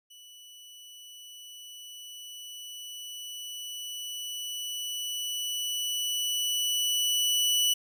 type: tone with level ramp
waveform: sawtooth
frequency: 2960 Hz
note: F#7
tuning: in tune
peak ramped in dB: -46 to -19 dBFS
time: 0.1-7.74 s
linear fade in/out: 10 ms
effects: none